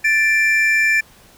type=tone pair together; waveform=triangle; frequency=1760 / 2358 Hz; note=A6 / D7; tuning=0 / +6 cents; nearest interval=perfect fourth; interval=506 cents; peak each=-14 dBFS; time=0.04-1.01 s; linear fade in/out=10 ms; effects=pink hiss -48 dBFS RMS until 1.37 s

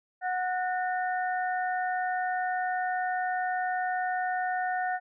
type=tone cluster; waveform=sine; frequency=735 / 1471 / 1820 Hz; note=F#5 / F#6 / A#6; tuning=-12 / -11 / -42 cents; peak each=-28 / -35 / -36 dBFS; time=0.21-5 s; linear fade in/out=50 ms; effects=none

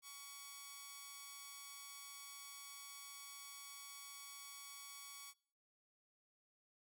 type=tone with amplitude modulation; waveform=5% pulse; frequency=1123 Hz; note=C#6; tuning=22 cents sharp; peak=-37 dBFS; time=0.02-5.34 s; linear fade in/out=50 ms; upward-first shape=sine; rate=285 Hz; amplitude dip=55%; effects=noise-tail reverb RT60 0.6 s tail -25 dB re dry

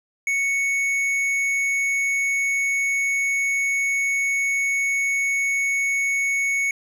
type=tone with tanh clipping; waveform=triangle; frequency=2217 Hz; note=C#7; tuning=in tune; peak=-21 dBFS; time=0.27-6.71 s; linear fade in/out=2 ms; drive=13 dB; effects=none

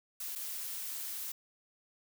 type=noise with dropouts; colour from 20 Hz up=blue; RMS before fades=-40 dBFS; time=0.2-1.32 s; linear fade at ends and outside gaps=5 ms; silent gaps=0.353-0.357 s; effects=none

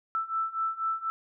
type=beating tone pair; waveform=sine; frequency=1322 / 1326.1 Hz; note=E6 / E6; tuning=+5 / +10 cents; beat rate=4.1 Hz; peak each=-32 / -30 dBFS; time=0.15-1.1 s; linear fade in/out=0 ms; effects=none

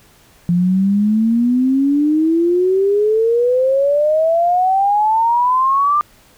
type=exponential sweep; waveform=sine; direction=up; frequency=171.8 to 1200 Hz; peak=-11 dBFS; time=0.49-6.01 s; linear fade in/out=0 ms; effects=pink hiss -49 dBFS RMS until 6.37 s

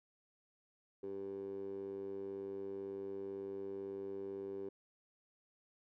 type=tone with band-pass filter; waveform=15% pulse; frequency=98 Hz; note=G2; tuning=in tune; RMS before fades=-44 dBFS; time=1.03-4.69 s; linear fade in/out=5 ms; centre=410 Hz; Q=6.6; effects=none

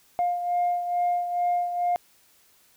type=beating tone pair; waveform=sine; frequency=706 / 708.3 Hz; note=F5 / F5; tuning=+19 / +24 cents; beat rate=2.3 Hz; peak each=-22 / -29 dBFS; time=0.19-1.96 s; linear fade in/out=0 ms; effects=tanh soft clip ceiling -18 dBFS + white hiss -60 dBFS RMS until 2.76 s

